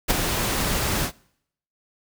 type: noise with ADSR envelope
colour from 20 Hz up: pink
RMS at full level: -17 dBFS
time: 0.08-1.12 s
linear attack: 25 ms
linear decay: 14 ms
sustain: -7 dB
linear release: 86 ms
effects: noise-tail reverb RT60 0.7 s tail -24 dB re dry